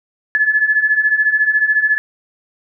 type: beating tone pair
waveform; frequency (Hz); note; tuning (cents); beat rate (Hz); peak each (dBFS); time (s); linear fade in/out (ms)
sine; 1710 / 1724; A6 / A6; -50 / -36; 14; -17 / -13; 0.35-1.98; 0
effects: none